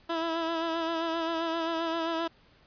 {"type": "tone with vibrato", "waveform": "15% pulse", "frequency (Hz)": 329.6, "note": "E4", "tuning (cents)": 0, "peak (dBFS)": -22, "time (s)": [0.09, 2.28], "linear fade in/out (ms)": 10, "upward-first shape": "sine", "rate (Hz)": 7.6, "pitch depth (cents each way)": 34, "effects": ["pink hiss -61 dBFS RMS until 2.66 s", "resampled to 11025 Hz"]}